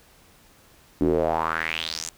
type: tone with band-pass filter sweep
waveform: square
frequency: 40.38 Hz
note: E1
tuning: 35 cents flat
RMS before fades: -25 dBFS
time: 1.01-2.09 s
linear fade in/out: 0 ms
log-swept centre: 290 to 7400 Hz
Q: 4.4
effects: pink hiss -55 dBFS RMS until 2.17 s